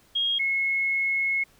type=tone pair in turn; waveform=sine; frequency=3261 / 2176 Hz; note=G#7 / C#7; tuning=-32 / -33 cents; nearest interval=perfect fifth; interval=701 cents; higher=first; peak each=-22 / -22 dBFS; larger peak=neither; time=0.15-0.39 / 0.39-1.44 s; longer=second; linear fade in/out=10 ms; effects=pink hiss -59 dBFS RMS until 1.59 s